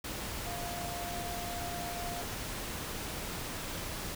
sine tone in noise, 698.5 Hz, F5, in tune, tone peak -40 dBFS, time 0.46-2.22 s, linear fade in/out 5 ms, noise pink, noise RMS -39 dBFS, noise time 0.04-4.15 s, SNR -4 dB, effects none

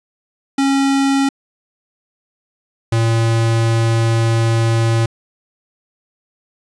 square tone pair in turn, 273.9 / 114.33 Hz, C#4 / A#2, -21 / -33 cents, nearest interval octave + minor third, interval 1512 cents, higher first, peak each -13 dBFS, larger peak neither, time 0.58-1.29 / 2.92-5.06 s, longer second, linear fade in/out 5 ms, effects resampled to 22050 Hz + 9-bit

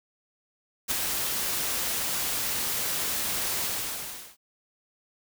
white noise with ADSR envelope, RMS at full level -24 dBFS, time 0.88-4.37 s, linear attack 31 ms, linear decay 10 ms, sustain -5 dB, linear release 750 ms, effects none

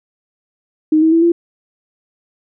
sine tone with pitch steps, 310.7 / 320.4 / 330.3 / 340.6 Hz, D#4 / E4 / E4 / F4, -2 / -49 / +4 / -43 cents, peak -8 dBFS, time 0.92-1.32 s, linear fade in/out 5 ms, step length 100 ms, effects none

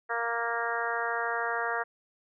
harmonic tone, 233.1 Hz, A#3, in tune, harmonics 2 / 3 / 4 / 5 / 6 / 7 / 8, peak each -36 / -35 / -36 / -36 / -35 / -35 / -37 dBFS, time 0.09-1.84 s, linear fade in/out 20 ms, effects none

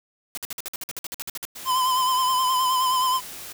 white noise bursts, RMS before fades -32 dBFS, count 15, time 0.35-1.452 s, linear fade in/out 0 ms, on 24 ms, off 53 ms
white noise, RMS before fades -38 dBFS, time 1.55-3.53 s, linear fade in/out 10 ms
square tone with vibrato, 1024 Hz, C6, 38 cents flat, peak -20 dBFS, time 1.65-3.21 s, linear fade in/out 50 ms, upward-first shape sine, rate 9.5 Hz, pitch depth 41 cents each way
effects none

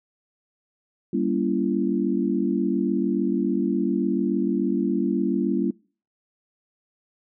sine chord, G diminished seventh, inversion none, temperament just, 196 / 235.2 / 282.2 / 338.7 Hz, G3 / Bb3 / Db4 / Fb4, 0 / +16 / +31 / +47 cents, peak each -26 dBFS, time 1.13-5.71 s, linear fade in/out 5 ms, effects noise-tail reverb RT60 0.4 s tail -24 dB re dry

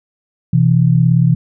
sine tone pair together, 127.34 / 164.81 Hz, C3 / E3, -47 / 0 cents, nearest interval major third, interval 447 cents, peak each -11 dBFS, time 0.53-1.35 s, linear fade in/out 5 ms, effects none

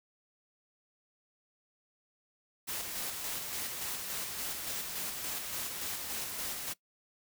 white noise with tremolo, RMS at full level -37 dBFS, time 2.67-6.74 s, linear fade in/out 20 ms, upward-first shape square, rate 3.5 Hz, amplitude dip 30%, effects noise-tail reverb RT60 0.1 s tail -20 dB re dry

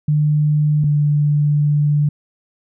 sine tone pair in turn, 150 / 147.42 Hz, D3 / D3, +37 / +7 cents, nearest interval unison, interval 30 cents, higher first, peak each -12 dBFS, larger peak neither, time 0.08-0.84 / 0.84-2.09 s, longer second, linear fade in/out 5 ms, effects none

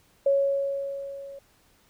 sine tone with level ramp, 554.4 Hz, C#5, in tune, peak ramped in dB -17 to -39 dBFS, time 0.26-1.39 s, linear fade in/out 5 ms, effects pink hiss -62 dBFS RMS until 1.89 s

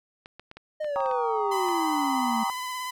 clicks, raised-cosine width 0.3 ms, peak -27 dBFS, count 9, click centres 0.259 / 0.396 / 0.514 / 0.57 / 0.845 / 1.005 / 1.06 / 1.113 / 1.686 s
triangle exponential sweep, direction down, 622.3 to 220 Hz, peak -25 dBFS, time 0.8-2.44 s, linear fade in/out 10 ms
sine chord, Eb dominant seventh, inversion first, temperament equal with one note detuned, 784 / 932.3 / 1132 / 1244.5 Hz, G5 / Bb5 / Db6 / Eb6, 0 / 0 / +36 / 0 cents, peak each -30 / -29 / -34 / -35 dBFS, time 0.96-2.5 s, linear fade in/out 0 ms
sawtooth tone with vibrato, 1008 Hz, B5, 35 cents sharp, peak -27 dBFS, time 1.51-2.91 s, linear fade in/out 10 ms, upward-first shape triangle, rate 17 Hz, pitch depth 27 cents each way
effects none

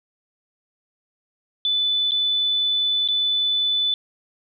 sine tone with dropouts, 3495 Hz, A7, 12 cents flat, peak -18 dBFS, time 1.65-3.94 s, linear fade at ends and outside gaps 1 ms, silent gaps 2.11-2.118 / 3.077-3.086 s, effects none

